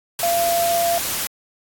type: tone in noise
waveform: sine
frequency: 685 Hz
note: F5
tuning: 34 cents flat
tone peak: -17 dBFS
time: 0.23-0.98 s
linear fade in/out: 2 ms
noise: white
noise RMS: -24 dBFS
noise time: 0.19-1.27 s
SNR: +4 dB
effects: AAC 64 kbps